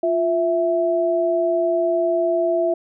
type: tone pair together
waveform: sine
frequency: 349.6 / 660 Hz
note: F4 / E5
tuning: +2 / +2 cents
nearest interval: major seventh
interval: 1100 cents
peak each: -21 / -18 dBFS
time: 0.03-2.74 s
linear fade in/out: 5 ms
effects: none